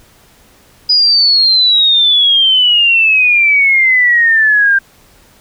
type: exponential sweep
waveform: sine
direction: down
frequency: 4978 to 1579 Hz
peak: -6 dBFS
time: 0.89-4.79 s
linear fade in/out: 10 ms
effects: pink hiss -46 dBFS RMS until 5.4 s